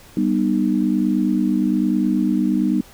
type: chord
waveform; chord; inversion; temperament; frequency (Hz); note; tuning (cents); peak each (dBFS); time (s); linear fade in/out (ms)
sine; G augmented; none; just; 196 / 245 / 306.2; G3 / B3 / D#4; 0 / -14 / -28; -20; 0.17-2.81; 2
effects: pink hiss -46 dBFS RMS until 2.93 s